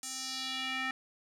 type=tone with band-pass filter sweep; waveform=square; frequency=261.6 Hz; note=C4; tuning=in tune; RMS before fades=-37 dBFS; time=0.03-0.91 s; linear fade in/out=2 ms; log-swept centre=7700 to 1900 Hz; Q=2.2; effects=none